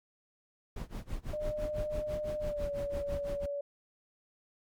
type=noise with tremolo; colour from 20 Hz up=brown; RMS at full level=-36 dBFS; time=0.76-3.46 s; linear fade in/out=5 ms; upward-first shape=sine; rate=6 Hz; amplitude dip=95%
type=tone with pitch glide; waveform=sine; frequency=604 to 570.4 Hz; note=D5 to C#5; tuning=+48 to +49 cents; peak=-33 dBFS; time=1.33-3.61 s; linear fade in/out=5 ms; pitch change=-99 cents; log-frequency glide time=2.4-2.73 s
effects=MP3 96 kbps